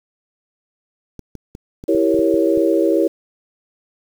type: clicks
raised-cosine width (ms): 3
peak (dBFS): -20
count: 9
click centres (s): 1.193 / 1.353 / 1.551 / 1.839 / 1.949 / 2.144 / 2.192 / 2.342 / 2.575
type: chord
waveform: sine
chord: E diminished seventh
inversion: none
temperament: equal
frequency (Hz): 329.6 / 392 / 466.2 / 554.4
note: E4 / G4 / Bb4 / Db5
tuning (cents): 0 / 0 / 0 / 0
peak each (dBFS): -16 / -19 / -20 / -19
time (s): 1.88-3.08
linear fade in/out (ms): 10
effects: 7-bit

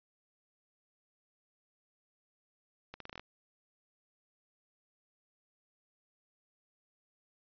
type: accelerating click train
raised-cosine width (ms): 0.3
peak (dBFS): -28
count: 8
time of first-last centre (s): 2.94-3.196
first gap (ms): 63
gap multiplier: 0.81
effects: resampled to 11025 Hz

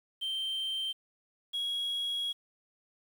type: tone pair in turn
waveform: sine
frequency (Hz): 3136 / 3314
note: G7 / G#7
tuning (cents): 0 / -4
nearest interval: minor second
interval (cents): 96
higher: second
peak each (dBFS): -29 / -28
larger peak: second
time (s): 0.21-0.93 / 1.53-2.33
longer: second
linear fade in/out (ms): 20
effects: tanh soft clip ceiling -30 dBFS + 9-bit

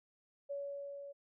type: tone with level ramp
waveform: sine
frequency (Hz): 564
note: C#5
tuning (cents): +30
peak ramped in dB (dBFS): -37 to -46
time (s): 0.49-1.13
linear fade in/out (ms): 20
effects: none

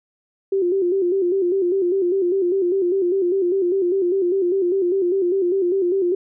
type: tone with vibrato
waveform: sine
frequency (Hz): 370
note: F#4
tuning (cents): 0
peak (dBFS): -16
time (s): 0.52-6.15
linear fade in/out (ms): 5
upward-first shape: square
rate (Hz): 5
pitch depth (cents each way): 88
effects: none

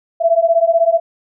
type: beating tone pair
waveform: sine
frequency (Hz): 659.3 / 675.3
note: E5 / E5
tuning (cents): 0 / +42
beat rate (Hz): 16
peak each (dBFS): -13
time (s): 0.2-1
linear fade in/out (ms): 20
effects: none

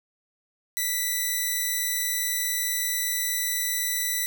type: tone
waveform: 5% pulse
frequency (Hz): 1975.5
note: B6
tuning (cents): 0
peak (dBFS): -14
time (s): 0.77-4.26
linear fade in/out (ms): 0
effects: none

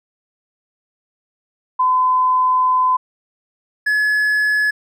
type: tone pair in turn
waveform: sine / triangle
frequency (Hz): 1017 / 1702.5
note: C6 / G#6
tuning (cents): -50 / +42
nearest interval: major sixth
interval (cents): 892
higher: second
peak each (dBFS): -12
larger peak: neither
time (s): 1.79-2.97 / 3.86-4.71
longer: first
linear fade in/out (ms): 10
effects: none

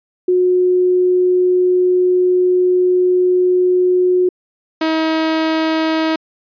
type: tone pair in turn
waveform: sine / sawtooth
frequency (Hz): 363.4 / 319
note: F#4 / D#4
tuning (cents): -31 / +43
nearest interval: major second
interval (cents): 226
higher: first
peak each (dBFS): -10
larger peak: neither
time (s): 0.28-4.29 / 4.81-6.16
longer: first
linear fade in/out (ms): 5
effects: resampled to 11025 Hz

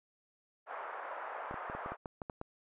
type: band-pass noise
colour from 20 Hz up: white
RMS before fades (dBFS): -43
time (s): 0.66-1.97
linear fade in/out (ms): 50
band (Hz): 540 to 1400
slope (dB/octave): 24
type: clicks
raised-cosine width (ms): 1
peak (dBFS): -26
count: 10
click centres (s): 1.511 / 1.542 / 1.699 / 1.75 / 1.861 / 1.92 / 2.058 / 2.218 / 2.298 / 2.414
effects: resampled to 8000 Hz

